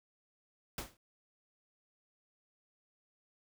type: noise with exponential decay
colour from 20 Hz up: pink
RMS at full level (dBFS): -36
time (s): 0.78-0.97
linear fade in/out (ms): 2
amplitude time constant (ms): 41
effects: none